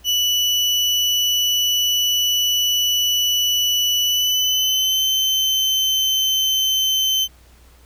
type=tone with pitch glide; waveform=35% pulse; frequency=2960 to 3079 Hz; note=F#7 to G7; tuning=0 to -32 cents; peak=-14 dBFS; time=0.04-7.28 s; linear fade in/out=50 ms; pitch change=+68 cents; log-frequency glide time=4.03-5.05 s; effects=added 61 Hz sine -47 dBFS peak until 7.85 s + pink hiss -53 dBFS RMS until 7.85 s